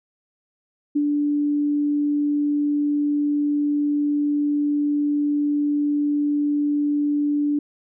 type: tone with ADSR envelope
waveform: sine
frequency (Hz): 292.2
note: D4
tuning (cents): -9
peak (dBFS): -16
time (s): 0.95-7.59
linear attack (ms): 13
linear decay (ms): 55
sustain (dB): -2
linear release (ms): 4
effects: none